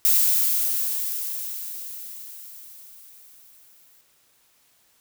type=noise with exponential decay; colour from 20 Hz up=violet; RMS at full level=-17 dBFS; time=0.05-4.01 s; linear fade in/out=0 ms; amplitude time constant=860 ms; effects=white hiss -62 dBFS RMS until 5 s